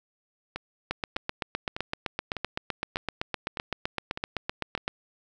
two click trains, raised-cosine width 0.3 ms, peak -12 / -17 dBFS, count 32 / 8, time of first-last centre 0.91-4.879 / 0.56-4.777 s, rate 7.81 / 1.66 Hz, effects none

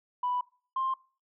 sine tone pair in turn, 989 / 1055 Hz, B5 / C6, +2 / +14 cents, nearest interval minor second, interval 112 cents, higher second, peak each -26 dBFS, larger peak neither, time 0.23-0.41 / 0.76-0.94 s, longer neither, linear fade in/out 5 ms, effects noise-tail reverb RT60 0.4 s tail -22 dB re dry + tanh soft clip ceiling -22 dBFS

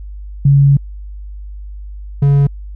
sine / triangle tone pair in turn, 139.9 / 141.04 Hz, C#3 / C#3, +16 / +30 cents, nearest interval unison, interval 14 cents, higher second, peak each -5 dBFS, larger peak neither, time 0.45-0.77 / 2.22-2.47 s, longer first, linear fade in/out 5 ms, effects added 50 Hz sine -26 dBFS peak until 2.75 s

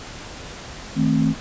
sine chord, A diminished, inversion second, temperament just, 158.4 / 220 / 264 Hz, Eb3 / A3 / C4, +31 / 0 / +16 cents, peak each -20 dBFS, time 0.95-1.35 s, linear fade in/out 50 ms, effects pink hiss -36 dBFS RMS until 1.4 s + resampled to 16000 Hz

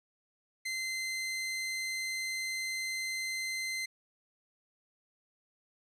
sawtooth tone, 2070 Hz, C7, 19 cents flat, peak -30 dBFS, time 0.65-3.86 s, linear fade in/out 10 ms, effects low-pass 10000 Hz 12 dB/octave

